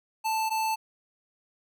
square tone pair in turn, 881 / 881 Hz, A5 / A5, +2 / +2 cents, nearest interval unison, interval 0 cents, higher neither, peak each -26 dBFS, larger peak neither, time 0.24-0.5 / 0.5-0.76 s, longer neither, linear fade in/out 20 ms, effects none

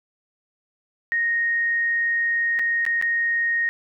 sine tone with dropouts, 1863 Hz, A#6, 2 cents flat, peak -19 dBFS, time 1.12-3.69 s, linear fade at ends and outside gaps 0 ms, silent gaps 2.59-2.594 / 2.852-2.864 / 3.014-3.024 s, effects none

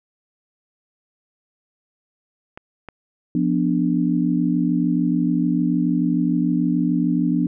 clicks, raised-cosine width 0.5 ms, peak -21 / -20 dBFS, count 2, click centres 2.575 / 2.887 s
sine chord, B diminished, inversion second, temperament equal, 174.61 / 246.9 / 293.7 Hz, F3 / B3 / D4, 0 / 0 / 0 cents, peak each -21 dBFS, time 3.35-7.47 s, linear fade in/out 2 ms
effects none

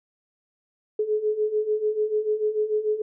sine beating tone pair, 422.4 / 429.2 Hz, G#4 / A4, +29 / -43 cents, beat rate 6.8 Hz, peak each -27 / -23 dBFS, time 0.99-3.02 s, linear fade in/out 5 ms, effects none

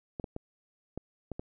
clicks, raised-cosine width 2 ms, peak -23 dBFS, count 6, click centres 0.198 / 0.242 / 0.364 / 0.976 / 1.317 / 1.395 s, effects none

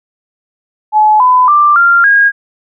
sine tone with pitch steps, 855 / 1005.1 / 1181.5 / 1389 / 1632.8 Hz, A5 / B5 / D6 / F6 / G#6, -50 / +30 / +10 / -10 / -30 cents, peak -4 dBFS, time 0.92-2.32 s, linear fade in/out 50 ms, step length 280 ms, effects none

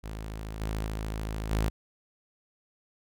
sawtooth tone with level steps, 53.6 Hz, A1, 45 cents flat, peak -32 / -26 / -28 / -21 dBFS, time 0.03-1.7 s, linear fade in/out 20 ms, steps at 0.61 / 0.86 / 1.51 s, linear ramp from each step 5 ms, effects none

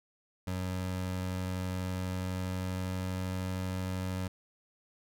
25% pulse tone with pitch glide, 92.1 to 92.96 Hz, F#2 to F#2, -7 to +9 cents, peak -29 dBFS, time 0.47-4.28 s, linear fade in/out 5 ms, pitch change +16 cents, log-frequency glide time 2-3.49 s, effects none

